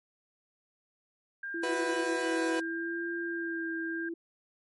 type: tone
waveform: sine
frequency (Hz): 1600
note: G6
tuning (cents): +35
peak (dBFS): -35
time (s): 1.43-4.09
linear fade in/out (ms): 5
type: tone with vibrato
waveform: sine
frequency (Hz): 334.9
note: E4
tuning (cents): +27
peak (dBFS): -34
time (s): 1.54-4.14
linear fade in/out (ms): 5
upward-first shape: sine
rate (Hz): 0.78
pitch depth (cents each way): 31
type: chord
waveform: 30% pulse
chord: E suspended second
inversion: none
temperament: equal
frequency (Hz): 329.6 / 370 / 493.9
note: E4 / F#4 / B4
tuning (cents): 0 / 0 / 0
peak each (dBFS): -34 / -34 / -30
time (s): 1.63-2.6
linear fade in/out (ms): 5
effects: MP3 48 kbps